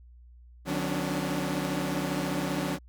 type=tone cluster; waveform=sawtooth; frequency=150.7 / 183.5 / 255.7 / 281.5 / 296.5 Hz; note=D3 / F#3 / C4 / C#4 / D4; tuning=+45 / -14 / -40 / +27 / +17 cents; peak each=-31 / -29 / -34 / -30 / -32 dBFS; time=0.65-2.79 s; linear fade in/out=50 ms; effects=added 60 Hz sine -49 dBFS peak until 2.88 s